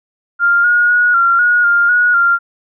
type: tone with pitch steps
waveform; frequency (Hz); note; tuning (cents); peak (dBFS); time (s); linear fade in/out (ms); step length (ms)
sine; 1398 / 1438 / 1453 / 1378 / 1447 / 1402 / 1454 / 1390; F6 / F#6 / F#6 / F6 / F#6 / F6 / F#6 / F6; +1 / -50 / -32 / -24 / -39 / +6 / -31 / -9; -8; 0.39-2.39; 50; 250
effects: none